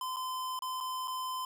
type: tone with dropouts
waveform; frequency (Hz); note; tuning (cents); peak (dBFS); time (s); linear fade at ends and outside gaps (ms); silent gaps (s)
square; 1026; C6; -34; -35; 0.01-1.45; 2; 0.162-0.167 / 0.591-0.621 / 0.804-0.808 / 1.075-1.079
effects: none